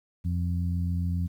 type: harmonic tone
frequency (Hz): 87.31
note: F2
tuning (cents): 0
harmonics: 1 / 2 / 3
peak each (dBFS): -26 / -31 / -42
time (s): 0.24-1.28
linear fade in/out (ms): 20
effects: 10-bit